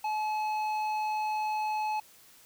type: tone with tanh clipping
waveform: sine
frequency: 857 Hz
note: A5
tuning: 46 cents flat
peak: -30 dBFS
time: 0.04-2 s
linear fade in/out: 5 ms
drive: 10 dB
effects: white hiss -57 dBFS RMS until 2.45 s